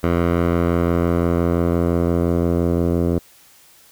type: tone with low-pass filter sweep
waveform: 10% pulse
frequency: 85.8 Hz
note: F2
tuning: 30 cents flat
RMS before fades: -18 dBFS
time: 0.03-3.19 s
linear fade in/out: 10 ms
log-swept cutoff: 1800 to 540 Hz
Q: 0.78
effects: white hiss -50 dBFS RMS until 3.91 s